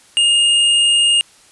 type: tone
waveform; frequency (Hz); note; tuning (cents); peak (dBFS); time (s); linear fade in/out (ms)
square; 2836; F7; +26; -11; 0.17-1.21; 0
effects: white hiss -48 dBFS RMS until 1.51 s + resampled to 24000 Hz